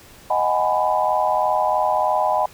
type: chord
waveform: sine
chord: G# minor seventh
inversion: second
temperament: just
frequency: 623 / 747.5 / 830.6 / 996.7 Hz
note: D#5 / F#5 / G#5 / B5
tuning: +2 / +17 / 0 / +16 cents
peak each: -22 dBFS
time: 0.3-2.46 s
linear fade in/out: 5 ms
effects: pink hiss -46 dBFS RMS until 2.53 s